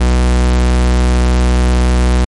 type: tone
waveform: 45% pulse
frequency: 61.74 Hz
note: B1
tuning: in tune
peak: -8 dBFS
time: 0-2.25 s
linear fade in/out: 10 ms
effects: MP3 48 kbps